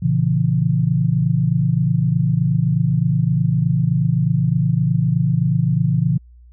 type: chord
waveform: sine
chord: A# diminished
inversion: none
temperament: just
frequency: 116.54 / 139.85 / 167.82 Hz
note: A#2 / C#3 / E3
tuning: 0 / +16 / +31 cents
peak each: -20 / -18 / -18 dBFS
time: 0.02-6.18 s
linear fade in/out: 10 ms
effects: added 60 Hz sine -42 dBFS peak until 6.52 s